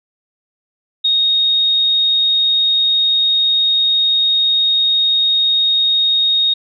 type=tone; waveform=sine; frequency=3729 Hz; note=A#7; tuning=in tune; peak=-11 dBFS; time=1.04-6.54 s; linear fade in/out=10 ms; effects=none